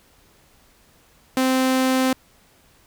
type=tone; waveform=sawtooth; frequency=260 Hz; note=C4; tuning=11 cents flat; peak=-13 dBFS; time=1.37-2.13 s; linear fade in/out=2 ms; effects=pink hiss -56 dBFS RMS until 2.86 s